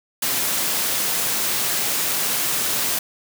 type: high-pass noise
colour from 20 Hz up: white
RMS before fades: -22 dBFS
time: 0.22-2.99 s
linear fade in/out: 5 ms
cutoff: 110 Hz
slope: 24 dB/octave
effects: none